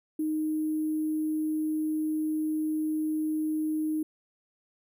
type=tone with sample-and-hold; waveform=sine; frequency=310 Hz; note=D#4; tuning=6 cents flat; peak=-26 dBFS; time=0.19-4.03 s; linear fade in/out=5 ms; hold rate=11025 Hz; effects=none